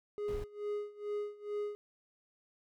triangle tone with tremolo, 414.9 Hz, G#4, 2 cents flat, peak -31 dBFS, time 0.18-1.75 s, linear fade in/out 0 ms, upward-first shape sine, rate 2.3 Hz, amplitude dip 90%
brown noise, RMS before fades -42 dBFS, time 0.28-0.44 s, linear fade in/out 2 ms
effects none

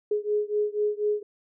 sine beating tone pair, 417 / 421.1 Hz, G#4 / G#4, +7 / +24 cents, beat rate 4.1 Hz, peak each -26 / -27 dBFS, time 0.11-1.23 s, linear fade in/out 5 ms, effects none

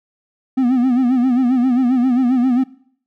triangle tone with vibrato, 251.5 Hz, B3, 32 cents sharp, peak -10 dBFS, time 0.57-2.64 s, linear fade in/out 10 ms, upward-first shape sine, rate 7.5 Hz, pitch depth 96 cents each way, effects noise-tail reverb RT60 0.6 s tail -20 dB re dry

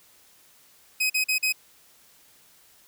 sawtooth tone bursts, 2524 Hz, D#7, 24 cents sharp, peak -18 dBFS, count 4, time 1-1.526 s, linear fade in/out 10 ms, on 100 ms, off 42 ms, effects white hiss -57 dBFS RMS until 2.87 s

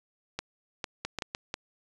clicks, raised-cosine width 0.2 ms, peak -15 dBFS, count 7, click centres 0.39 / 0.842 / 1.05 / 1.187 / 1.222 / 1.349 / 1.541 s, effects resampled to 22050 Hz

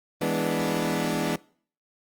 20% pulse chord, E dominant seventh, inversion none, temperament equal, 164.81 / 207.7 / 246.9 / 293.7 Hz, E3 / G#3 / B3 / D4, 0 / 0 / 0 / 0 cents, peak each -25 dBFS, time 0.21-1.36 s, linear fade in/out 5 ms, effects noise-tail reverb RT60 0.5 s tail -23 dB re dry + Opus 32 kbps

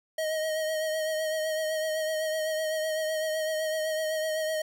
square tone with vibrato, 628 Hz, D#5, 16 cents sharp, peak -28 dBFS, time 0.18-4.62 s, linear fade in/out 5 ms, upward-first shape triangle, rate 7.9 Hz, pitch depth 34 cents each way, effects none

